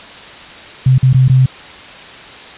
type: tone with dropouts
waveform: sine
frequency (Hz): 130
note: C3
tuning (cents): -11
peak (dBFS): -5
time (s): 0.86-1.46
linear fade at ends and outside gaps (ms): 5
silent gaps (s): 0.982-1.028 / 1.131-1.144 / 1.282-1.296
effects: white hiss -33 dBFS RMS until 2.57 s + resampled to 8000 Hz